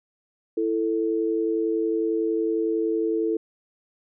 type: tone pair together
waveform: sine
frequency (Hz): 331.3 / 442.2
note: E4 / A4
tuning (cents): +9 / +9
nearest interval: perfect fourth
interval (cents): 500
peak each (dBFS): -24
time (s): 0.57-3.37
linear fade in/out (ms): 5
effects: none

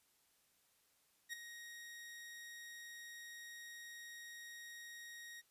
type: tone with ADSR envelope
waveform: sawtooth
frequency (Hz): 1879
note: A#6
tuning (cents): +13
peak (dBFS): -37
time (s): 1.29-5.42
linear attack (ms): 40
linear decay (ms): 10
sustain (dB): -10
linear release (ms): 28
effects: white hiss -75 dBFS RMS until 5.5 s + resampled to 32000 Hz

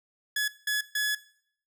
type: tone bursts at uneven times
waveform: sawtooth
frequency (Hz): 1698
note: G#6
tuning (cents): +38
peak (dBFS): -22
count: 3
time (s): 0.36-0.48 / 0.67-0.81 / 0.95-1.15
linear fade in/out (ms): 5
effects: noise-tail reverb RT60 0.6 s tail -18 dB re dry

